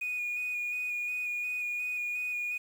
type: tone with vibrato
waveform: triangle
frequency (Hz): 2462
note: D#7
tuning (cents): -19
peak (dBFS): -28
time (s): 0.01-2.58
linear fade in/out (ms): 10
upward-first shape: square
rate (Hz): 2.8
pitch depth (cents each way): 13
effects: tanh soft clip ceiling -28 dBFS + 9-bit